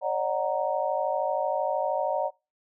sine chord, D# minor seventh, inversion third, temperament equal with one note detuned, 554.4 / 607.3 / 740 / 932.3 Hz, C#5 / D#5 / F#5 / A#5, 0 / -42 / 0 / 0 cents, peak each -30 / -29 / -30 / -31 dBFS, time 0.01-2.31 s, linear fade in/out 50 ms, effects noise-tail reverb RT60 0.3 s tail -26 dB re dry

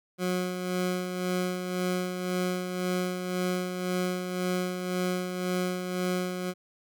20% pulse tone with tremolo, 181.6 Hz, F#3, 32 cents flat, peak -21 dBFS, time 0.18-6.54 s, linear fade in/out 50 ms, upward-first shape sine, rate 1.9 Hz, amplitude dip 50%, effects none

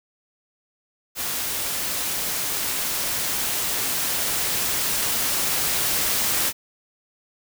white noise with level ramp, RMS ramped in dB -27 to -22 dBFS, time 1.15-6.53 s, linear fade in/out 50 ms, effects none

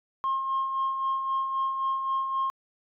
sine tone with tremolo, 1070 Hz, C6, 38 cents sharp, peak -22 dBFS, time 0.24-2.5 s, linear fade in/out 0 ms, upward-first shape sine, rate 3.8 Hz, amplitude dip 50%, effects tanh soft clip ceiling -21 dBFS

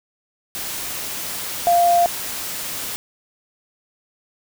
sine tone in noise, 695 Hz, F5, 9 cents flat, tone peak -12 dBFS, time 1.67-2.06 s, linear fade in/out 0 ms, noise white, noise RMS -28 dBFS, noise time 0.55-2.96 s, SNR +13 dB, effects none

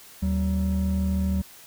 triangle tone pair together, 76.54 / 190 Hz, D#2 / F#3, -28 / +46 cents, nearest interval octave + major third, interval 1574 cents, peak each -22 dBFS, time 0.22-1.42 s, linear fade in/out 10 ms, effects tanh soft clip ceiling -12 dBFS + white hiss -48 dBFS RMS until 1.66 s

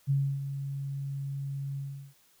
sine tone with ADSR envelope, 138.59 Hz, C#3, in tune, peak -22 dBFS, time 0.07-2.14 s, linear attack 33 ms, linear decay 290 ms, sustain -10 dB, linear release 370 ms, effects white hiss -64 dBFS RMS until 2.4 s

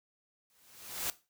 white noise with exponential growth, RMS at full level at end -32 dBFS, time 0.5-1.1 s, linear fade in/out 1 ms, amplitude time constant 130 ms, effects noise-tail reverb RT60 0.3 s tail -17 dB re dry

